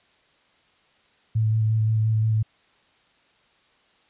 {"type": "tone with vibrato", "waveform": "sine", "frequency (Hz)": 109.9, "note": "A2", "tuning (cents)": -2, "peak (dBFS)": -18, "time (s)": [1.35, 2.43], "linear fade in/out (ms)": 10, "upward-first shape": "square", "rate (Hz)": 5.7, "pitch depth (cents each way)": 13, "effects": ["white hiss -61 dBFS RMS until 4.09 s", "resampled to 8000 Hz"]}